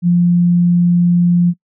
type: tone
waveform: sine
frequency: 174.61 Hz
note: F3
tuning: in tune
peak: -8 dBFS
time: 0.02-1.54 s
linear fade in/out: 50 ms
effects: noise-tail reverb RT60 0.1 s tail -24 dB re dry